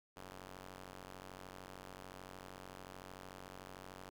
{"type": "ring-modulated tone", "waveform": "5% pulse", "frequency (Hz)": 93.4, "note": "F#2", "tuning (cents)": 17, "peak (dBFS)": -36, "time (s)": [0.16, 4.1], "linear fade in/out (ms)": 10, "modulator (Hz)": 353, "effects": []}